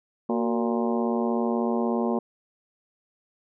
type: harmonic tone with a mistuned harmonic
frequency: 116.54 Hz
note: A#2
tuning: in tune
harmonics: 2 / 3 / 4 / 5 / 6 / 7 / 8 / 9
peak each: -25 / -29 / -31 / -33 / -35 / -36 / -37 / -38 dBFS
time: 0.29-2.19 s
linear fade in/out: 5 ms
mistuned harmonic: 3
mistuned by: +91 cents
effects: none